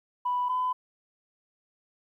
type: tone pair in turn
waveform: sine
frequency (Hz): 987.8 / 1007.4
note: B5 / B5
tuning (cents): 0 / +34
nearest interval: unison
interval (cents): 34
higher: second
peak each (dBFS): -24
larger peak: neither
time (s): 0.25-0.49 / 0.49-0.73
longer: neither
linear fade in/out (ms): 10
effects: tanh soft clip ceiling -20 dBFS + 11-bit